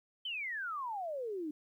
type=exponential sweep; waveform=sine; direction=down; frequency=3136 to 289.8 Hz; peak=-36 dBFS; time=0.25-1.51 s; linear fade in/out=5 ms; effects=12-bit